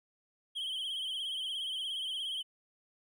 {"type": "tone with vibrato", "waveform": "triangle", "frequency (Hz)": 3152, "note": "G7", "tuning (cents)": 9, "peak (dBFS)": -33, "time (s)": [0.55, 2.43], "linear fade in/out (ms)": 20, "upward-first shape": "sine", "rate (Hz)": 17, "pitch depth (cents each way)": 76, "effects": []}